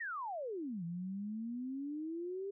sine exponential two-way sweep, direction down then up, 1939 to 165.9 to 403.3 Hz, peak -38 dBFS, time 0-2.51 s, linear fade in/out 10 ms, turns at 0.84 s, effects none

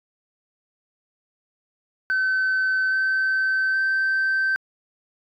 sine tone with pitch steps, 1528 / 1540.4 / 1552.9 Hz, G6 / G6 / G6, -45 / -31 / -17 cents, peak -17 dBFS, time 2.1-4.56 s, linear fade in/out 0 ms, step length 820 ms, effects tanh soft clip ceiling -17 dBFS

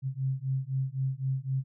sine beating tone pair, 131.2 / 135.1 Hz, C3 / C#3, +5 / -44 cents, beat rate 3.9 Hz, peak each -31 dBFS, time 0.02-1.64 s, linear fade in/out 50 ms, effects none

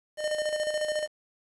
square tone with tremolo, 608 Hz, D#5, 40 cents flat, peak -26 dBFS, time 0.17-1.08 s, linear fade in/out 50 ms, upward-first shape square, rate 14 Hz, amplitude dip 50%, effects resampled to 24000 Hz + 9-bit

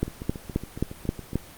two click trains, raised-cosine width 3 ms, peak -21 / -10 dBFS, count 10 / 6, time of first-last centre 0.08-1.332 / 0.03-1.356 s, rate 7.19 / 3.77 Hz, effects pink hiss -46 dBFS RMS until 1.57 s + Opus 24 kbps

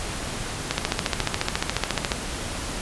click train, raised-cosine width 0.2 ms, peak -4 dBFS, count 21, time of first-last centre 0.71-2.118 s, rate 14.2 Hz, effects pink hiss -31 dBFS RMS until 2.81 s + resampled to 24000 Hz

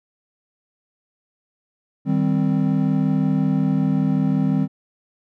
triangle chord, C minor, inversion first, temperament equal, 155.56 / 196 / 261.6 Hz, Eb3 / G3 / C4, 0 / 0 / 0 cents, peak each -19 dBFS, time 2.05-4.68 s, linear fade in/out 50 ms, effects none

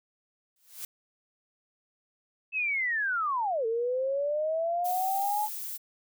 blue noise with exponential growth, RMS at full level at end -35 dBFS, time 0.56-0.85 s, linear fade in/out 2 ms, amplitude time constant 63 ms
sine linear two-way sweep, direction down then up, 2637 to 443.3 to 856 Hz, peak -26 dBFS, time 2.52-5.49 s, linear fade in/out 50 ms, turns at 3.66 s
violet noise, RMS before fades -37 dBFS, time 4.84-5.78 s, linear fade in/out 20 ms
effects none

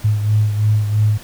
sine beating tone pair, 105.8 / 108.8 Hz, G#2 / A2, +33 / -19 cents, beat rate 3 Hz, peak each -13 / -21 dBFS, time 0.04-1.18 s, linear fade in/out 10 ms, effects pink hiss -39 dBFS RMS until 1.23 s

